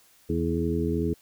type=harmonic tone with a mistuned harmonic; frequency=82.41 Hz; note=E2; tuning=in tune; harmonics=1 / 2 / 3 / 4 / 5; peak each=-30 / -30 / -30 / -30 / -30 dBFS; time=0.29-1.14 s; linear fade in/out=10 ms; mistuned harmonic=5; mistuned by=+44 cents; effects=white hiss -59 dBFS RMS until 1.21 s